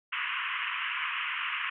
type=band-pass noise; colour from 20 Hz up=white; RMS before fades=-33 dBFS; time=0.12-1.7 s; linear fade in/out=10 ms; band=1000 to 3000 Hz; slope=96 dB/octave; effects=none